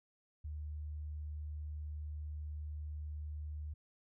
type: tone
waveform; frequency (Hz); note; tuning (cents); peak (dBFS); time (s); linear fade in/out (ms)
sine; 75.4; D2; +46; -40; 0.44-3.74; 10
effects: none